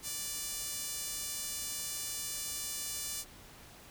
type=tone with band-pass filter; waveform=5% pulse; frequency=587.3 Hz; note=D5; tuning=in tune; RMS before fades=-39 dBFS; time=0.02-3.25 s; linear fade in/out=50 ms; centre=12000 Hz; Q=2.2; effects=pink hiss -54 dBFS RMS until 3.9 s